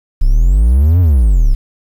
triangle exponential two-way sweep, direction up then down, 30.44 to 92.5 to 30.44 Hz, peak -4 dBFS, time 0.21-1.55 s, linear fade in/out 10 ms, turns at 1 s, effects 7-bit

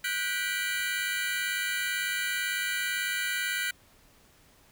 sawtooth chord, G major seventh, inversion third, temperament just, 1470 / 1568 / 1960 / 2352 Hz, F#6 / G6 / B6 / D7, -12 / 0 / -14 / +2 cents, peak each -29 / -31 / -30 / -32 dBFS, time 0.04-3.71 s, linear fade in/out 5 ms, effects pink hiss -60 dBFS RMS until 4.71 s

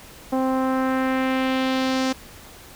sawtooth tone with low-pass filter sweep, 261.6 Hz, C4, in tune, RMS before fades -22 dBFS, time 0.32-2.13 s, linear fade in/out 10 ms, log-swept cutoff 840 to 6000 Hz, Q 1.5, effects pink hiss -44 dBFS RMS until 2.75 s

